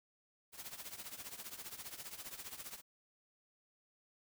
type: noise with tremolo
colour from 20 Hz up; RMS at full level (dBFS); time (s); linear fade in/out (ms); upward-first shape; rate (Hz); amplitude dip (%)
white; -45; 0.52-2.82; 50; triangle; 15; 85
effects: none